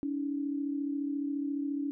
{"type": "tone pair together", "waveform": "sine", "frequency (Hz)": [282.6, 317], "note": ["C#4", "D#4"], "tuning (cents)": [34, 32], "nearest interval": "major second", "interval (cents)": 198, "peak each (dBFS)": [-31, -38], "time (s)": [0.03, 1.91], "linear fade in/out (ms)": 0, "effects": []}